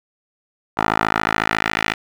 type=tone with band-pass filter sweep; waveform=10% pulse; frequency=54 Hz; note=A1; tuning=32 cents flat; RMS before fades=-20 dBFS; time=0.77-1.94 s; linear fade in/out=10 ms; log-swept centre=1100 to 2200 Hz; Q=1.6; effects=none